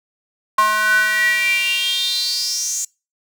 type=tone with high-pass filter sweep; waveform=square; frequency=213.7 Hz; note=G#3; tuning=50 cents sharp; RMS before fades=-18 dBFS; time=0.58-2.85 s; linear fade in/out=5 ms; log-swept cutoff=1100 to 7000 Hz; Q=8.1; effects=noise-tail reverb RT60 0.3 s tail -26 dB re dry